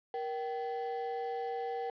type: ring-modulated tone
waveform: triangle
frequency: 622.3 Hz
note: D#5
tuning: in tune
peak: -29 dBFS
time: 0.14-1.9 s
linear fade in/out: 2 ms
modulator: 151 Hz
effects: resampled to 11025 Hz + 10-bit